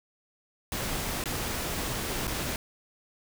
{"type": "noise with dropouts", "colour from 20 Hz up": "pink", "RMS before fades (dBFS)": -32, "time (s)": [0.72, 2.56], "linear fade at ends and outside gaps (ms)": 1, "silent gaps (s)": [[1.239, 1.257], [2.271, 2.277]], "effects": []}